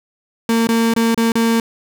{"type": "tone with dropouts", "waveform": "35% pulse", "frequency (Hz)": 228.6, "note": "A#3", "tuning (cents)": -34, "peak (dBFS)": -11, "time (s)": [0.49, 1.6], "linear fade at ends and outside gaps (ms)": 2, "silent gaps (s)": [[0.671, 0.689], [0.938, 0.963], [1.146, 1.176], [1.32, 1.354]], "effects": []}